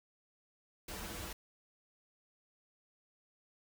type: noise with comb filter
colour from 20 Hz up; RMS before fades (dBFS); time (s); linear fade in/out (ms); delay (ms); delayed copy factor
pink; -44; 0.88-1.33; 5; 7.5; -0.8
effects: none